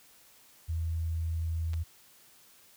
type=tone; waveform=sine; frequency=81.9 Hz; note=E2; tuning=11 cents flat; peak=-29 dBFS; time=0.68-1.84 s; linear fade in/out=20 ms
type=clicks; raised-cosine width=0.2 ms; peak=-30 dBFS; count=2; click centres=1.734 / 1.74 s
effects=white hiss -59 dBFS RMS until 2.76 s